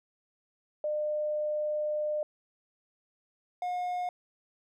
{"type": "tone pair in turn", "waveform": ["sine", "triangle"], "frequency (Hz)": [603, 718.8], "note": ["D5", "F5"], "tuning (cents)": [46, 50], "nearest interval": "minor third", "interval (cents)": 304, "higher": "second", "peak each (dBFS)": -28, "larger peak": "neither", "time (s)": [[0.84, 2.23], [3.62, 4.09]], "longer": "first", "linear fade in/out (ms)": 2, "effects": []}